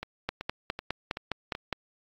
two click trains, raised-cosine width 0.3 ms, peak -13 / -19 dBFS, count 8 / 5, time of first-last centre 0.29-1.727 / 0.03-1.551 s, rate 4.87 / 2.63 Hz, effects AAC 48 kbps

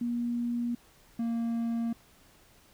sine / triangle tone pair in turn, 238.5 / 231.6 Hz, A#3 / A#3, +40 / -11 cents, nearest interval minor second, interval 51 cents, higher first, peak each -28 / -26 dBFS, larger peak second, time 0.01-0.75 / 1.19-1.93 s, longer neither, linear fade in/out 5 ms, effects pink hiss -60 dBFS RMS until 2.73 s

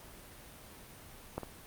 clicks, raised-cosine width 1 ms, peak -20 / -27 dBFS, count 2, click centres 1.38 / 1.433 s, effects pink hiss -52 dBFS RMS until 1.66 s + Opus 32 kbps

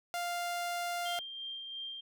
sawtooth tone, 698.5 Hz, F5, in tune, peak -30 dBFS, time 0.14-1.19 s, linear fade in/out 0 ms
sine tone with tremolo, 3181 Hz, G7, 25 cents sharp, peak -38 dBFS, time 1.05-2.01 s, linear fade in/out 10 ms, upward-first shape sine, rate 2.9 Hz, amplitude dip 35%
effects none

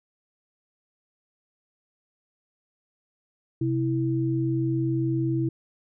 sine tone pair together, 130 / 327.6 Hz, C3 / E4, -11 / -11 cents, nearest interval octave + major third, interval 1600 cents, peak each -25 dBFS, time 3.61-5.49 s, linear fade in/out 5 ms, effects none

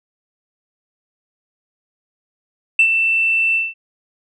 sine tone with ADSR envelope, 2671 Hz, E7, 22 cents sharp, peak -6 dBFS, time 2.79-3.74 s, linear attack 4 ms, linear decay 76 ms, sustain -7 dB, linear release 190 ms, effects tanh soft clip ceiling -4 dBFS

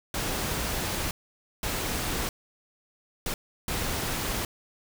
pink noise bursts at uneven times, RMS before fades -30 dBFS, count 4, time 0.14-1.11 / 1.63-2.29 / 3.26-3.34 / 3.68-4.45 s, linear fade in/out 2 ms, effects none

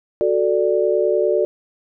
sine chord, D major, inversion first, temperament equal, 370 / 440 / 587.3 Hz, F#4 / A4 / D5, 0 / 0 / 0 cents, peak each -19 dBFS, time 0.21-1.45 s, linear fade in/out 0 ms, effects none

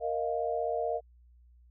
sine chord, Bb suspended fourth, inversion none, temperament equal, 466.2 / 622.3 / 698.5 Hz, Bb4 / Eb5 / F5, 0 / 0 / 0 cents, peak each -33 dBFS, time 0-1.01 s, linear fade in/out 50 ms, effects added 60 Hz sine -56 dBFS peak until 1.7 s

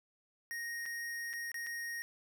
square tone with dropouts, 1867 Hz, A#6, 2 cents sharp, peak -39 dBFS, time 0.51-2.02 s, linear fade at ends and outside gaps 0 ms, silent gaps 0.856-0.861 / 1.331-1.336 / 1.517-1.543 / 1.665-1.669 s, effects none

